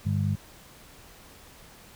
harmonic tone, 50.2 Hz, G1, 42 cents sharp, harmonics 2 / 3 / 4, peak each -25 / -29 / -31 dBFS, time 0.05-0.36 s, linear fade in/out 20 ms, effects pink hiss -51 dBFS RMS until 1.95 s

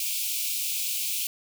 white high-pass noise, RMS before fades -29 dBFS, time 0-1.27 s, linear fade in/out 2 ms, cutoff 2300 Hz, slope 96 dB/octave, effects none

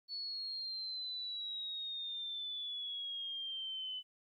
sine exponential sweep, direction down, 4435 to 3003 Hz, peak -39 dBFS, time 0.08-4.03 s, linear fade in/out 50 ms, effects 13-bit

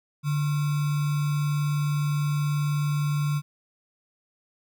sine tone with sample-and-hold, 146.83 Hz, D3, in tune, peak -22 dBFS, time 0.23-3.42 s, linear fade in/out 50 ms, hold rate 1225 Hz, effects none

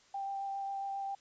sine tone with vibrato, 788 Hz, G5, 9 cents sharp, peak -35 dBFS, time 0.14-1.15 s, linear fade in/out 5 ms, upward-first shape sine, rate 7.4 Hz, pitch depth 10 cents each way, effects white hiss -64 dBFS RMS until 1.2 s + resampled to 16000 Hz

